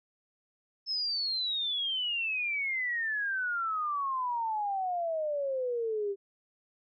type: exponential sweep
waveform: sine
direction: down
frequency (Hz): 5274 to 390.8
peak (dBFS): -29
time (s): 0.86-6.16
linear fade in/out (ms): 50
effects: none